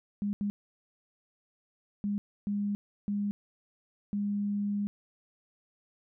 sine tone bursts at uneven times, 203.9 Hz, G#3, 32 cents flat, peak -28 dBFS, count 6, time 0.22-0.33 / 0.41-0.5 / 2.04-2.18 / 2.47-2.75 / 3.08-3.31 / 4.13-4.87 s, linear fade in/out 0 ms, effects none

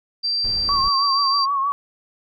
sine tone, 4699 Hz, D8, in tune, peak -19 dBFS, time 0.23-1.46 s, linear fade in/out 20 ms
brown noise, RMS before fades -32 dBFS, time 0.44-0.89 s, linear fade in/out 5 ms
sine tone with vibrato, 1108.7 Hz, C#6, in tune, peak -18 dBFS, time 0.69-1.72 s, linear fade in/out 0 ms, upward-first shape triangle, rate 6.3 Hz, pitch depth 66 cents each way
effects none

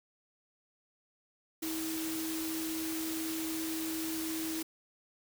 sine tone in noise, 321.5 Hz, E4, 43 cents flat, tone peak -35 dBFS, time 1.62-4.63 s, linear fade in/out 10 ms, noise white, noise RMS -40 dBFS, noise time 1.62-4.63 s, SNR +2 dB, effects none

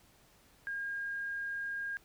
sine tone, 1619 Hz, G#6, 45 cents flat, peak -35 dBFS, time 0.67-1.97 s, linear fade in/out 0 ms, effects pink hiss -64 dBFS RMS until 2.04 s

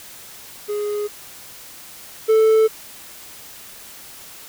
triangle tone pair in turn, 415.3 / 440 Hz, G#4 / A4, 0 / 0 cents, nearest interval minor second, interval 100 cents, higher second, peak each -19 / -9 dBFS, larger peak second, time 0.68-1.08 / 2.28-2.68 s, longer neither, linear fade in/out 20 ms, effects white hiss -40 dBFS RMS until 4.48 s

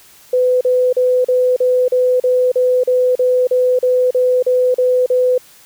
sine tone bursts, 503 Hz, B4, 32 cents sharp, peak -10 dBFS, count 16, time 0.33-5.38 s, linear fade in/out 5 ms, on 280 ms, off 38 ms, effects white hiss -45 dBFS RMS until 5.65 s

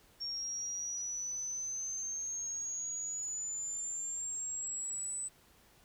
sine exponential sweep, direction up, 5520 to 8020 Hz, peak -36 dBFS, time 0.2-5.29 s, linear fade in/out 20 ms, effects pink hiss -64 dBFS RMS until 5.84 s

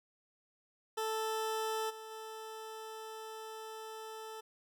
20% pulse tone with level steps, 440 Hz, A4, in tune, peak -29 / -41 / -39 dBFS, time 0.97-4.41 s, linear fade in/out 10 ms, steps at 1.89 / 2.1 s, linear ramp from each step 20 ms, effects none

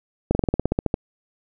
slowing click train, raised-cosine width 2 ms, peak -6 dBFS, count 12, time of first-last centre 0.31-0.941 s, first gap 40 ms, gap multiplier 1.07, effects none

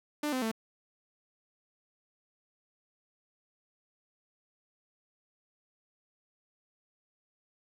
sawtooth tone with pitch steps, 297.4 / 257.4 / 222.8 Hz, D4 / C4 / A3, +22 / -28 / +22 cents, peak -26 dBFS, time 0.23-0.515 s, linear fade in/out 5 ms, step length 95 ms, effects none

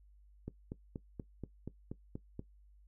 click train, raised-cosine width 3 ms, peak -28 dBFS, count 9, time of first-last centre 0.48-2.394 s, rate 4.18 Hz, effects noise-tail reverb RT60 0.1 s tail -17 dB re dry + added 50 Hz sine -59 dBFS peak until 2.87 s

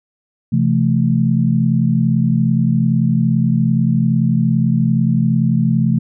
sine chord, A minor, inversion first, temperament equal with one note detuned, 130.81 / 168.37 / 220 Hz, C3 / E3 / A3, 0 / +37 / 0 cents, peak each -16 dBFS, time 0.52-5.99 s, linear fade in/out 10 ms, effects none

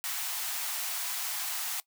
white high-pass noise, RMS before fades -34 dBFS, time 0.04-1.8 s, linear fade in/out 0 ms, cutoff 660 Hz, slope 96 dB/octave, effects noise-tail reverb RT60 0.1 s tail -20 dB re dry

